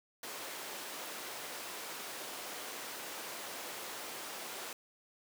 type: high-pass noise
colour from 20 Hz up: pink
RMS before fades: -44 dBFS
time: 0.23-4.73 s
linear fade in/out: 2 ms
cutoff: 440 Hz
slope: 12 dB/octave
effects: none